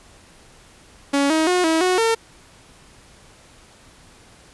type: tone with pitch steps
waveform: sawtooth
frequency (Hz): 280.7 / 317.1 / 361.2 / 322.6 / 366.6 / 453.7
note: C#4 / D#4 / F#4 / E4 / F#4 / A#4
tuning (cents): +22 / +33 / -42 / -37 / -16 / -47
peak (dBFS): -12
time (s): 1.13-2.15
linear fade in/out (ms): 10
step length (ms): 170
effects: pink hiss -49 dBFS RMS until 4.53 s + resampled to 24000 Hz